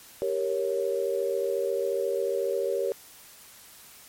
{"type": "chord", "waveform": "sine", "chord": "G diminished", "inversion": "none", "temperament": "equal", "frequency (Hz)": [392, 466.2, 554.4], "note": ["G4", "Bb4", "Db5"], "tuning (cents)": [0, 0, 0], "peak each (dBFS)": -29, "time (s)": [0.22, 2.92], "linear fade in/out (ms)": 0, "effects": ["white hiss -50 dBFS RMS until 4.08 s", "MP3 64 kbps"]}